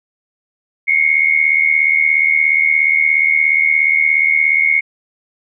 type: tone pair together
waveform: sine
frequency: 2140 / 2217 Hz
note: C7 / C#7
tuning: +38 / 0 cents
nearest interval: minor second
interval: 62 cents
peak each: -13 dBFS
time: 0.87-4.81 s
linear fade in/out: 20 ms
effects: none